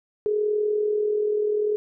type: tone with amplitude modulation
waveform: sine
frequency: 420.8 Hz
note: G#4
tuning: 23 cents sharp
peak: -18 dBFS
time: 0.26-1.76 s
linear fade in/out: 0 ms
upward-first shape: sine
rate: 40.5 Hz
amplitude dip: 50%
effects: none